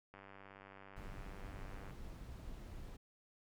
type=click train; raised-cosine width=0.5 ms; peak=-40 dBFS; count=174; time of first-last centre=0.14-1.907 s; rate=97.9 Hz
type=noise; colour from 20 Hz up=brown; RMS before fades=-49 dBFS; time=0.96-2.97 s; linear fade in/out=10 ms
effects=none